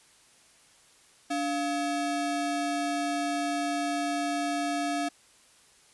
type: ring-modulated tone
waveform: square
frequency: 493.9 Hz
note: B4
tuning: in tune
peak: -25 dBFS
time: 1.3-5.09 s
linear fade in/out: 10 ms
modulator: 204 Hz
effects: white hiss -59 dBFS RMS until 5.93 s + resampled to 24000 Hz